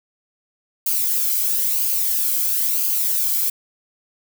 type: noise with flanger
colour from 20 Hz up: violet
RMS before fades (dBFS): -20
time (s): 0.86-3.5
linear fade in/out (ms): 5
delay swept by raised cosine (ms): 0.53 to 1.11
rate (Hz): 1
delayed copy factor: -0.5
effects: none